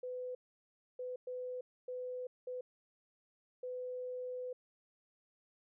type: tone bursts at uneven times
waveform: sine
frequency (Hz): 502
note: B4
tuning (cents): +28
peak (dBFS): -39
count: 6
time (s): 0.03-0.35 / 0.99-1.16 / 1.27-1.61 / 1.88-2.27 / 2.47-2.61 / 3.63-4.53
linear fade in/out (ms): 5
effects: none